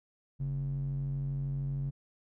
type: tone with band-pass filter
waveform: square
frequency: 46.43 Hz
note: F#1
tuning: 7 cents sharp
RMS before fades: -34 dBFS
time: 0.39-1.91 s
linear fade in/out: 20 ms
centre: 130 Hz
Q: 5
effects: none